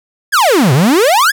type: exponential two-way sweep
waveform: 45% pulse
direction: down then up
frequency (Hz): 1766 to 120.6 to 1766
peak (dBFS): -7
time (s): 0.32-1.32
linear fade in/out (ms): 20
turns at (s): 0.73
effects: none